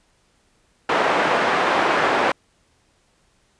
pink band-pass noise, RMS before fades -19 dBFS, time 0.89-2.32 s, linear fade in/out 5 ms, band 470 to 1800 Hz, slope 12 dB/octave, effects pink hiss -62 dBFS RMS until 3.59 s + resampled to 22050 Hz

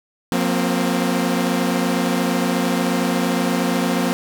sawtooth chord, F suspended fourth, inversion none, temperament equal with one note detuned, 178.9 / 233.1 / 261.6 Hz, F3 / Bb3 / C4, +42 / 0 / 0 cents, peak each -18 dBFS, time 0.32-4.13 s, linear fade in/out 0 ms, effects none

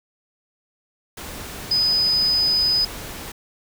sine tone in noise, 5000 Hz, D#8, 8 cents sharp, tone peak -16 dBFS, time 1.71-2.85 s, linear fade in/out 5 ms, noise pink, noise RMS -34 dBFS, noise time 1.17-3.32 s, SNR +15 dB, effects none

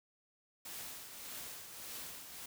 white noise with tremolo, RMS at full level -45 dBFS, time 0.65-2.46 s, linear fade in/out 5 ms, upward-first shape triangle, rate 1.7 Hz, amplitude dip 55%, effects none

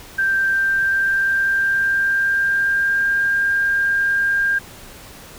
sine tone with pitch glide, 1573 to 1602.3 Hz, G6 to G6, +6 to +37 cents, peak -15 dBFS, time 0.18-4.59 s, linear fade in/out 10 ms, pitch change +31 cents, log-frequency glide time 0.47-3.22 s, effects pink hiss -40 dBFS RMS until 5.38 s

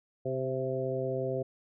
harmonic tone with a mistuned harmonic, 130.81 Hz, C3, in tune, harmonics 1 / 2 / 3 / 4 / 5, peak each -36 / -41 / -34 / -34 / -38 dBFS, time 0.25-1.43 s, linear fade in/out 10 ms, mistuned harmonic 5, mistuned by +17 cents, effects none

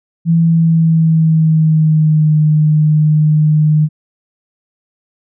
sine tone with pitch glide, 166 to 153.1 Hz, E3 to D#3, +12 to -28 cents, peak -7 dBFS, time 0.25-3.89 s, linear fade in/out 50 ms, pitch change -140 cents, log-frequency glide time 0.37-2.38 s, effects none

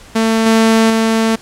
sawtooth tone with level steps, 223.8 Hz, A3, 30 cents sharp, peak -7 / -4 / -7 dBFS, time 0.15-1.36 s, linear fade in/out 10 ms, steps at 0.46 / 0.9 s, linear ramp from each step 2 ms, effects pink hiss -40 dBFS RMS until 1.41 s + low-pass 10000 Hz 12 dB/octave

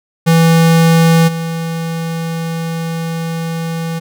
square tone with level steps, 164.81 Hz, E3, in tune, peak -7 / -18 dBFS, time 0.26-4 s, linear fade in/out 20 ms, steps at 1.27 s, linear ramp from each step 20 ms, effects none

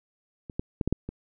clicks, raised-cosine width 3 ms, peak -26 / -15 / -13 / -13 / -10 / -21 dBFS, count 6, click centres 0.498 / 0.595 / 0.812 / 0.876 / 0.926 / 1.09 s, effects none

